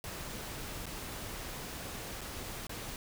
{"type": "noise with dropouts", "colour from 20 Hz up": "pink", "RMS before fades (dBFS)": -42, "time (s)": [0.04, 2.96], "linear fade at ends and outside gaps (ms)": 1, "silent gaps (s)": [[0.857, 0.865], [2.209, 2.214], [2.669, 2.694]], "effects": []}